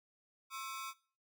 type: ring-modulated tone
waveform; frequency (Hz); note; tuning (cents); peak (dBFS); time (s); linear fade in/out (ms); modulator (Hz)
sawtooth; 1198; D6; +34; -34; 0.5-0.94; 50; 128
effects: noise-tail reverb RT60 0.4 s tail -20 dB re dry + MP3 96 kbps